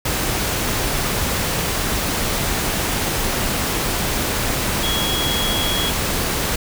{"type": "tone in noise", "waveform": "sine", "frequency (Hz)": 3320, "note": "G#7", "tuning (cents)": -1, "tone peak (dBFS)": -22, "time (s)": [4.83, 5.9], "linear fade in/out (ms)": 5, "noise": "pink", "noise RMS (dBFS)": -21, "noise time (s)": [0.05, 6.56], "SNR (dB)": -4, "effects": []}